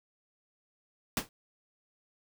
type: noise with exponential decay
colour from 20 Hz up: pink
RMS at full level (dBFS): -26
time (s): 1.17-1.29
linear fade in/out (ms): 1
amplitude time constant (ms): 24
effects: none